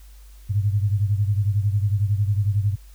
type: beating tone pair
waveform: sine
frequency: 99.9 / 110.9 Hz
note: G2 / A2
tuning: +33 / +14 cents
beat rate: 11 Hz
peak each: -19 / -24 dBFS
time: 0.49-2.76 s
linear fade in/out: 20 ms
effects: added 50 Hz sine -42 dBFS peak until 2.94 s + white hiss -56 dBFS RMS until 2.94 s